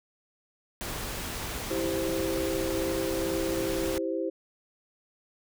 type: noise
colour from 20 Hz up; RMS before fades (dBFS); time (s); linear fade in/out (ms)
pink; -35; 0.81-3.98; 0
type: chord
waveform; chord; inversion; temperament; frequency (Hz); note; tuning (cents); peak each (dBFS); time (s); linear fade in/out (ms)
sine; C major; first; equal; 329.6 / 392 / 523.3; E4 / G4 / C5; 0 / 0 / 0; -31 / -33 / -32; 1.7-4.3; 10
effects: none